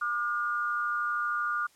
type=tone pair together; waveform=sine; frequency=1199 / 1431.8 Hz; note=D6 / F6; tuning=+36 / +43 cents; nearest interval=minor third; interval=307 cents; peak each=-30 / -30 dBFS; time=0.01-1.67 s; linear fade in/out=10 ms; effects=white hiss -62 dBFS RMS until 1.75 s + low-pass 10000 Hz 12 dB/octave